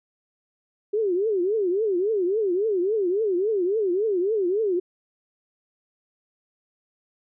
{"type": "tone with vibrato", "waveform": "sine", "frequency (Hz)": 395.3, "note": "G4", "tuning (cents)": 15, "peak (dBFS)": -20, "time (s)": [0.93, 4.8], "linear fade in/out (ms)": 10, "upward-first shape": "triangle", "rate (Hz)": 3.6, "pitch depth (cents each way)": 260, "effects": []}